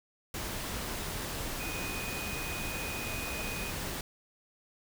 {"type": "tone in noise", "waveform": "sine", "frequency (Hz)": 2489, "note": "D#7", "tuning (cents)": 0, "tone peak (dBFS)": -40, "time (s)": [1.6, 3.71], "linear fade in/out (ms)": 2, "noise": "pink", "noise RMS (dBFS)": -37, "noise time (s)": [0.34, 4.01], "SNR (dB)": -6, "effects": []}